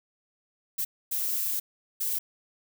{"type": "noise bursts at uneven times", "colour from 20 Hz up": "violet", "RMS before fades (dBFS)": -29, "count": 3, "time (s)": [[0.78, 0.85], [1.11, 1.6], [2, 2.19]], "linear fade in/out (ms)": 10, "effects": []}